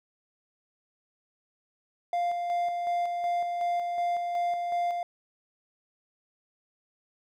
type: tone with tremolo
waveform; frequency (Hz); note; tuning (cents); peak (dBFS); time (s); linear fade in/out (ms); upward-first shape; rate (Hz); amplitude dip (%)
triangle; 698.5; F5; 0; -23; 2.13-5.03; 2; square; 2.7; 35
effects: none